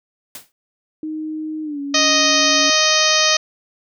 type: noise with exponential decay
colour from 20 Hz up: white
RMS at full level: -30 dBFS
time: 0.35-0.52 s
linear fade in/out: 1 ms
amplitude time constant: 35 ms
type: tone with pitch glide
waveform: sine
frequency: 311.1 to 282 Hz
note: D#4 to C#4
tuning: 0 to +30 cents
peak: -23 dBFS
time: 1.03-2.7 s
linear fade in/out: 2 ms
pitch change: -170 cents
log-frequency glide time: 1.63-1.8 s
type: harmonic tone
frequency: 622.3 Hz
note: D#5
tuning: in tune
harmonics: 1 / 2 / 3 / 4 / 5 / 6 / 7 / 8 / 9 / 10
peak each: -22 / -22 / -22 / -22 / -22 / -22 / -22 / -22 / -22 / -22 dBFS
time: 1.94-3.37 s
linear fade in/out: 5 ms
effects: none